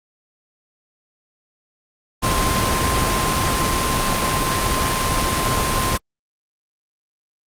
sine tone in noise, 1046.5 Hz, C6, in tune, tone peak -22 dBFS, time 2.22-5.98 s, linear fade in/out 20 ms, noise pink, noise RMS -19 dBFS, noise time 2.22-5.98 s, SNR -6 dB, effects low-pass 12000 Hz 12 dB/octave + Opus 32 kbps

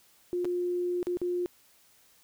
sine tone with dropouts, 355 Hz, F4, 28 cents sharp, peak -27 dBFS, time 0.33-1.46 s, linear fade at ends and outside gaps 0 ms, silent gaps 0.446-0.453 / 1.029-1.069 / 1.171-1.216 s, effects white hiss -62 dBFS RMS until 2.23 s

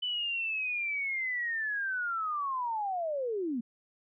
sine linear sweep, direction down, 3005 to 220 Hz, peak -30 dBFS, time 0.02-3.61 s, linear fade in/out 10 ms, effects none

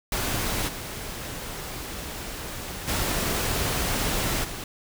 pink noise with level steps, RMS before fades -27 / -35 / -26 / -35 dBFS, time 0.12-4.64 s, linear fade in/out 2 ms, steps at 0.67 / 2.87 / 4.43 s, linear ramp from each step 20 ms, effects none

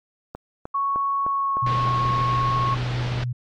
click train, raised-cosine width 1 ms, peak -18 dBFS, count 7, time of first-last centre 0.35-2.179 s, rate 3.28 Hz
sine tone with pitch glide, 1108.7 to 1096 Hz, C#6 to C#6, 0 to -20 cents, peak -20 dBFS, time 0.74-2.75 s, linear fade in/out 10 ms, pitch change -20 cents, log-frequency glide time 1.25-1.66 s
sine tone with vibrato, 122.9 Hz, B2, 8 cents flat, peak -23 dBFS, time 1.62-3.33 s, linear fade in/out 10 ms, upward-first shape triangle, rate 7.6 Hz, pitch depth 8 cents each way
pink low-pass noise, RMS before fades -31 dBFS, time 1.66-3.24 s, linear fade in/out 5 ms, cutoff 4300 Hz, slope 24 dB/octave
effects MP3 64 kbps

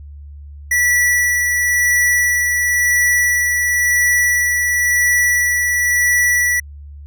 square tone with tremolo, 1953 Hz, B6, 20 cents flat, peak -12 dBFS, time 0.71-6.6 s, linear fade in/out 5 ms, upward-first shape sine, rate 0.96 Hz, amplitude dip 30%, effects added 72 Hz sine -32 dBFS peak until 7.06 s

